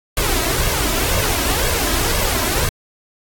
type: noise with flanger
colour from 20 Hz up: pink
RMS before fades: -18 dBFS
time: 0.17-2.69 s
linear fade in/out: 2 ms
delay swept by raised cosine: 1.8 to 3.1 ms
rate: 2 Hz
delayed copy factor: +0.65
effects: AAC 64 kbps